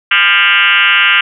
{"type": "tone with frequency modulation", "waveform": "sine", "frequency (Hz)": 2148, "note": "C7", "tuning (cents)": 45, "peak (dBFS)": -6, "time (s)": [0.11, 1.21], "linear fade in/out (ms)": 5, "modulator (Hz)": 188, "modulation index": 4.6, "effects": []}